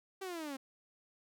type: linear sweep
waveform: sawtooth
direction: down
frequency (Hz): 392 to 260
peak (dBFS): -36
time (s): 0.21-0.57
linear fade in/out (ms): 10
effects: none